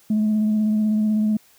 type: tone with vibrato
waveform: sine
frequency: 214.2 Hz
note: A3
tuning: 46 cents flat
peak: -15 dBFS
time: 0.1-1.37 s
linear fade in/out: 5 ms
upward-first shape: sine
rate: 16 Hz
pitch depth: 20 cents each way
effects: tanh soft clip ceiling -14 dBFS + white hiss -55 dBFS RMS until 1.58 s